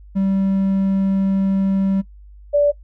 triangle / sine tone pair in turn, 193.8 / 580.7 Hz, G3 / D5, -20 / -20 cents, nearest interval octave + perfect fifth, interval 1900 cents, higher second, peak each -13 / -11 dBFS, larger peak second, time 0.15-2.02 / 2.53-2.72 s, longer first, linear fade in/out 20 ms, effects noise-tail reverb RT60 0.1 s tail -19 dB re dry + added 50 Hz sine -39 dBFS peak until 2.83 s

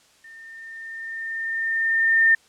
sine tone with level ramp, 1811 Hz, A6, 49 cents sharp, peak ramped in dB -42 to -12 dBFS, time 0.24-2.35 s, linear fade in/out 5 ms, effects white hiss -57 dBFS RMS until 2.48 s + low-pass 8000 Hz 12 dB/octave

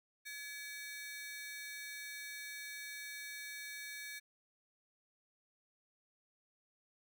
sawtooth ring-modulated tone, 1991 Hz, B6, 14 cents sharp, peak -38 dBFS, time 0.25-4.2 s, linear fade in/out 20 ms, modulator 294 Hz, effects none

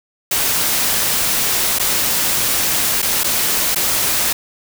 white noise with dropouts, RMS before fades -17 dBFS, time 0.31-4.33 s, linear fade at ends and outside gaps 5 ms, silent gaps 1.787-1.796 / 3.019-3.026 / 3.235-3.242 / 3.748-3.758 s, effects none

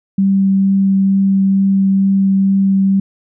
sine tone with vibrato, 194.4 Hz, G3, 14 cents flat, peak -9 dBFS, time 0.18-3 s, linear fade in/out 5 ms, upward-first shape triangle, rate 2.2 Hz, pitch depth 8 cents each way, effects none

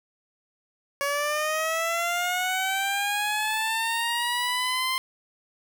15% pulse linear sweep, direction up, 560 to 1046.5 Hz, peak -18 dBFS, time 1.01-4.98 s, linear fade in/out 0 ms, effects none

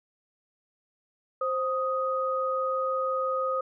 sine tone pair together, 525.1 / 1249 Hz, C5 / D#6, +6 / +6 cents, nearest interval octave + minor third, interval 1500 cents, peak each -28 dBFS, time 1.41-3.61 s, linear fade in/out 5 ms, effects none

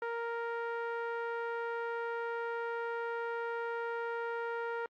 sawtooth tone with low-pass filter, 466.2 Hz, A#4, in tune, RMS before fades -37 dBFS, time 0.02-4.86 s, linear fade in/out 2 ms, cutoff 1500 Hz, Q 1.8, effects AAC 64 kbps

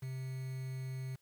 triangle tone with quantisation, 130.81 Hz, C3, in tune, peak -36 dBFS, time 0.02-1.16 s, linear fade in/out 10 ms, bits 9, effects white hiss -75 dBFS RMS until 1.21 s

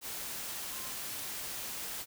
sine tone in noise, 1050 Hz, C6, 6 cents sharp, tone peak -51 dBFS, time 0.7-0.94 s, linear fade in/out 50 ms, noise white, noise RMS -40 dBFS, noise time 0.01-2.06 s, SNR -14 dB, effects none

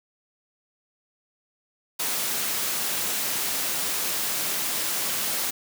white high-pass noise, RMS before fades -27 dBFS, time 1.99-5.51 s, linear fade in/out 10 ms, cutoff 140 Hz, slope 12 dB/octave, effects none

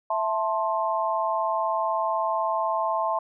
sine chord, A minor, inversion second, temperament just, 660 / 880 / 1056 Hz, E5 / A5 / C6, +2 / 0 / +16 cents, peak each -27 dBFS, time 0.1-3.19 s, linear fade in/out 5 ms, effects none

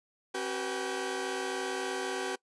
sawtooth tone cluster, 265.2 / 379.2 / 486.8 / 819 / 1552 Hz, C4 / F#4 / B4 / G#5 / G6, +23 / +43 / -25 / -24 / -18 cents, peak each -39 / -31 / -35 / -39 / -38 dBFS, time 0.34-2.36 s, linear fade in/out 10 ms, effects noise-tail reverb RT60 0.1 s tail -23 dB re dry + resampled to 24000 Hz

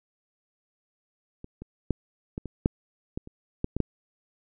clicks, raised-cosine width 3 ms, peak -27 / -26 / -11 / -19 / -22 / -7 / -18 / -30 / -13 / -15 / -10 dBFS, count 11, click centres 1.444 / 1.62 / 1.907 / 2.379 / 2.457 / 2.659 / 3.175 / 3.274 / 3.644 / 3.766 / 3.803 s, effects none

